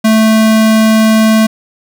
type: tone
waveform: square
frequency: 219.8 Hz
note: A3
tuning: 2 cents flat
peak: -6 dBFS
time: 0.04-1.47 s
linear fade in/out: 10 ms
effects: none